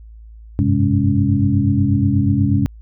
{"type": "tone cluster", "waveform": "sine", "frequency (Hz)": [94.1, 102.3, 130.8, 205.1, 279.8], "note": ["F#2", "G#2", "C3", "G#3", "C#4"], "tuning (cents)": [30, -26, 0, -21, 16], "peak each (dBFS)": -19, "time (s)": [0.59, 2.66], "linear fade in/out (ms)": 0, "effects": ["added 55 Hz sine -36 dBFS peak until 2.81 s"]}